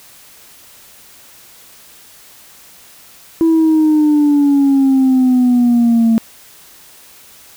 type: exponential sweep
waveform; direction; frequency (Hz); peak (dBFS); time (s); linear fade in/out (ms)
sine; down; 329.6 to 224.6; -6; 3.41-6.18; 0
effects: tanh soft clip ceiling -6 dBFS + white hiss -42 dBFS RMS until 7.56 s